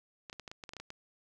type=clicks; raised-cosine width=0.2 ms; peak=-27 dBFS; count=11; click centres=0.298 / 0.329 / 0.397 / 0.478 / 0.515 / 0.638 / 0.692 / 0.735 / 0.767 / 0.8 / 0.904 s; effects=none